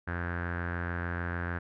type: tone with low-pass filter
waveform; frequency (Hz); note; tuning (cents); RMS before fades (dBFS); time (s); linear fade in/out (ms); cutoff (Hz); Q
sawtooth; 86.8; F2; -10; -34; 0.07-1.59; 10; 1600; 7.1
effects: none